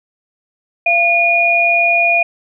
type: tone pair together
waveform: sine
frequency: 685 / 2443 Hz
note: F5 / D#7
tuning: -34 / -32 cents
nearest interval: octave + minor seventh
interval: 2202 cents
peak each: -15 / -11 dBFS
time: 0.86-2.23 s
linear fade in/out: 5 ms
effects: none